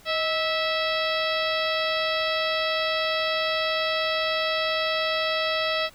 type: harmonic tone with a mistuned harmonic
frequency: 654 Hz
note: E5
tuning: 14 cents flat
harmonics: 1 / 2 / 3 / 4 / 5 / 6 / 7 / 8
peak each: -27 / -30 / -31 / -32 / -32 / -32 / -37 / -37 dBFS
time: 0.05-5.9 s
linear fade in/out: 50 ms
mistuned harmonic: 1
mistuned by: -62 cents
effects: pink hiss -52 dBFS RMS until 5.94 s